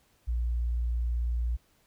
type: tone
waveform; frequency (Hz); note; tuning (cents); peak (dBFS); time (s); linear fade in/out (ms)
sine; 59.1; A#1; +24; -25; 0.27-1.57; 20
effects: tanh soft clip ceiling -22 dBFS + pink hiss -67 dBFS RMS until 1.86 s